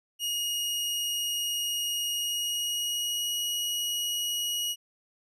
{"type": "tone with pitch glide", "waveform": "sawtooth", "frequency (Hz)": [2874, 2902], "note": ["F7", "F#7"], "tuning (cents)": [49, -34], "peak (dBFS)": -25, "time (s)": [0.19, 4.76], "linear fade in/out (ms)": 50, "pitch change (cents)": 17, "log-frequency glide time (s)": [2.12, 3.36], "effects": ["resampled to 32000 Hz"]}